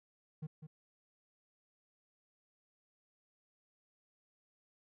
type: tone with echo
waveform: triangle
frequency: 154.8 Hz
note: D#3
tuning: 9 cents flat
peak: -37 dBFS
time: 0.42-0.47 s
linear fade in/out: 10 ms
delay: 200 ms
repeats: 1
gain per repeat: -8 dB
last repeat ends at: 0.67 s
effects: none